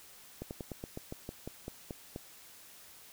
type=slowing click train; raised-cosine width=2 ms; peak=-26 dBFS; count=12; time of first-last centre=0.42-2.161 s; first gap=89 ms; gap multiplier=1.11; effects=white hiss -55 dBFS RMS until 3.12 s